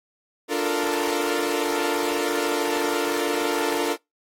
sawtooth chord, Bb major seventh, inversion first, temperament equal, 293.7 / 349.2 / 440 / 466.2 Hz, D4 / F4 / A4 / Bb4, 0 / 0 / 0 / 0 cents, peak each -24 dBFS, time 0.48-3.97 s, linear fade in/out 50 ms, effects noise-tail reverb RT60 0.2 s tail -26 dB re dry + AAC 48 kbps

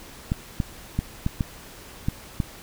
clicks, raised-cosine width 5 ms, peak -10 dBFS, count 7, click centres 0.319 / 0.602 / 0.99 / 1.264 / 1.408 / 2.085 / 2.402 s, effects pink hiss -44 dBFS RMS until 2.62 s

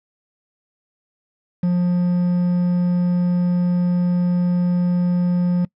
triangle tone with quantisation, 177.2 Hz, F3, 25 cents sharp, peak -13 dBFS, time 1.63-5.65 s, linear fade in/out 5 ms, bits 6, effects noise-tail reverb RT60 0.1 s tail -23 dB re dry + low-pass 2000 Hz 12 dB/octave

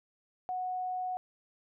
sine tone, 736 Hz, F#5, 9 cents flat, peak -32 dBFS, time 0.49-1.17 s, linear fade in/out 0 ms, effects none

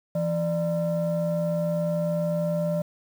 sine tone pair together, 168 / 595.1 Hz, E3 / D5, +33 / +23 cents, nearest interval octave + minor seventh, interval 2190 cents, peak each -24 dBFS, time 0.15-2.82 s, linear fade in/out 5 ms, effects tanh soft clip ceiling -19 dBFS + 8-bit

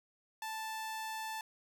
sawtooth tone, 880 Hz, A5, in tune, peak -35 dBFS, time 0.42-1.41 s, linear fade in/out 2 ms, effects none

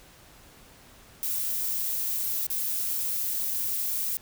violet noise with dropouts, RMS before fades -29 dBFS, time 1.23-4.17 s, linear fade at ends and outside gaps 0 ms, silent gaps 2.467-2.502 s, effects pink hiss -53 dBFS RMS until 4.21 s

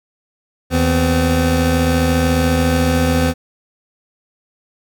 25% pulse tone pair together, 80.48 / 255.5 Hz, E2 / C4, -41 / -41 cents, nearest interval octave + minor sixth, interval 2000 cents, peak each -12 dBFS, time 0.7-3.34 s, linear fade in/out 50 ms, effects none

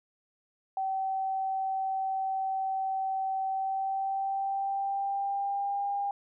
sine tone with pitch glide, 768 to 803.4 Hz, G5 to G5, -36 to +42 cents, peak -28 dBFS, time 0.77-6.11 s, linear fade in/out 2 ms, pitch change +78 cents, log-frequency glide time 3.47-5.86 s, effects none

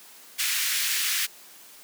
pink high-pass noise, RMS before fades -26 dBFS, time 0.38-1.27 s, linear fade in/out 20 ms, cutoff 1800 Hz, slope 24 dB/octave, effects white hiss -49 dBFS RMS until 1.83 s + high-pass 200 Hz 12 dB/octave

